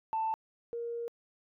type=tone pair in turn; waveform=sine; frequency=886 / 469.3 Hz; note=A5 / A#4; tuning=+12 / +12 cents; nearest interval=major seventh; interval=1100 cents; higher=first; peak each=-28 / -34 dBFS; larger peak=first; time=0.13-0.34 / 0.73-1.08 s; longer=second; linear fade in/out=0 ms; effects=tanh soft clip ceiling -25 dBFS